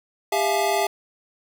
square tone cluster, 400.3 / 660 / 700 / 854 Hz, G4 / E5 / F5 / G#5, +36 / +2 / +4 / +48 cents, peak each -26 dBFS, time 0.32-0.87 s, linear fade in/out 5 ms, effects none

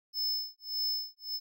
square tone with tremolo, 5240 Hz, E8, 11 cents flat, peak -29 dBFS, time 0.13-1.4 s, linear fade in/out 50 ms, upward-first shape sine, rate 1.7 Hz, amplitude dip 100%, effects none

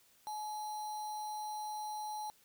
sine tone with sample-and-hold, 850 Hz, G#5, 40 cents sharp, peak -38 dBFS, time 0.27-2.3 s, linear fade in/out 0 ms, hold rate 4900 Hz, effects white hiss -67 dBFS RMS until 2.44 s

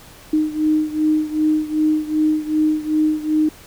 sine beating tone pair, 307.6 / 310.2 Hz, D#4 / D#4, -20 / -5 cents, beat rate 2.6 Hz, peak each -17 / -20 dBFS, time 0.33-3.49 s, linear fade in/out 5 ms, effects pink hiss -43 dBFS RMS until 3.66 s

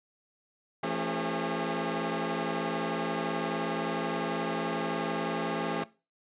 15% pulse tone cluster, 168.9 / 221.4 / 272.7 / 403.3 Hz, E3 / A3 / C#4 / G4, +42 / +11 / -28 / +49 cents, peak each -29 dBFS, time 0.83-5.84 s, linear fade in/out 5 ms, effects noise-tail reverb RT60 0.3 s tail -19 dB re dry + resampled to 8000 Hz

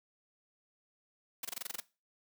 white noise bursts, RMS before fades -38 dBFS, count 9, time 1.43-1.802 s, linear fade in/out 5 ms, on 20 ms, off 24 ms, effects noise-tail reverb RT60 0.3 s tail -20 dB re dry + high-pass 200 Hz 12 dB/octave

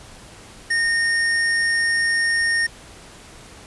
square tone, 1841 Hz, A#6, 22 cents flat, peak -18 dBFS, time 0.7-2.67 s, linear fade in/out 10 ms, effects pink hiss -43 dBFS RMS until 3.66 s + resampled to 24000 Hz

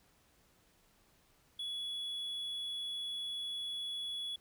triangle tone, 3387 Hz, G#7, 33 cents sharp, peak -36 dBFS, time 1.59-4.36 s, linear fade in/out 5 ms, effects pink hiss -69 dBFS RMS until 4.4 s

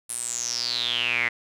sawtooth tone with band-pass filter sweep, 120 Hz, B2, 49 cents flat, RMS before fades -27 dBFS, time 0.09-1.29 s, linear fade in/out 10 ms, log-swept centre 10000 to 2000 Hz, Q 9.8, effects none

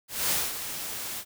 white noise with ADSR envelope, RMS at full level -25 dBFS, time 0.08-1.25 s, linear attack 220 ms, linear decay 230 ms, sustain -10 dB, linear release 63 ms, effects none

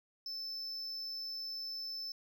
triangle tone, 5274 Hz, E8, in tune, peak -38 dBFS, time 0.26-2.12 s, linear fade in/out 2 ms, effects none

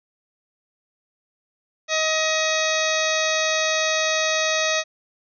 harmonic tone with a mistuned harmonic, 631 Hz, D#5, 24 cents sharp, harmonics 1 / 2 / 3 / 4 / 5 / 6 / 7 / 8 / 9 / 10, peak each -24 / -29 / -26 / -27 / -33 / -28 / -34 / -35 / -32 / -30 dBFS, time 1.88-4.84 s, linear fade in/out 50 ms, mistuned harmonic 5, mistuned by +92 cents, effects none

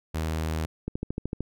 sawtooth tone, 79.5 Hz, D#2, 38 cents sharp, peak -23 dBFS, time 0.14-0.66 s, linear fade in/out 10 ms
click train, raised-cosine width 3 ms, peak -17 dBFS, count 8, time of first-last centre 0.88-1.406 s, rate 13.3 Hz
effects none

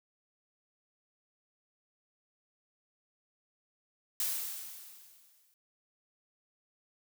blue noise with exponential decay, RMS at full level -31 dBFS, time 4.2-5.54 s, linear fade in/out 1 ms, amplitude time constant 290 ms, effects none

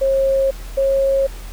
sine tone pair in turn, 540 / 543.4 Hz, C#5 / C#5, -45 / -35 cents, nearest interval unison, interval 10 cents, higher second, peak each -13 dBFS, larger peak neither, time 0.01-0.51 / 0.77-1.27 s, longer neither, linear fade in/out 10 ms, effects added 41 Hz sine -29 dBFS peak until 1.52 s + pink hiss -40 dBFS RMS until 1.52 s

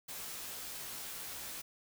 white noise with comb filter, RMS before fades -44 dBFS, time 0.08-1.62 s, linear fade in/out 10 ms, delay 17 ms, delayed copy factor -0.65, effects none

